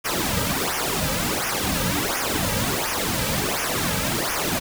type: noise with flanger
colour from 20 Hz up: pink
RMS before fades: -24 dBFS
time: 0.04-4.6 s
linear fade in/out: 20 ms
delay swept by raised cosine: 0.24 to 2.84 ms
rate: 1.4 Hz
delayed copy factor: -0.8
effects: none